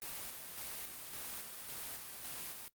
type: noise with tremolo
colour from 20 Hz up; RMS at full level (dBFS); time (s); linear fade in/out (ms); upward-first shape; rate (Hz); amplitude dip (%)
white; -44; 0.02-2.68; 0; square; 1.8; 35
effects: noise-tail reverb RT60 0.1 s tail -21 dB re dry + Opus 32 kbps